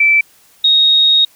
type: tone pair in turn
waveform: sine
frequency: 2324 / 3750 Hz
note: D7 / A#7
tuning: -19 / +10 cents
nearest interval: minor sixth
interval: 829 cents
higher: second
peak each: -7 dBFS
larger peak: neither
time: 0-0.21 / 0.64-1.25 s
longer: second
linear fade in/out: 5 ms
effects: white hiss -49 dBFS RMS until 1.35 s